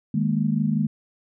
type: chord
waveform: sine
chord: D# suspended fourth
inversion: none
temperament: equal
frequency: 155.56 / 207.7 / 233.1 Hz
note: D#3 / G#3 / A#3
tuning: 0 / 0 / 0 cents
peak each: -24 / -23 / -25 dBFS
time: 0.14-0.87 s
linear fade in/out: 5 ms
effects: none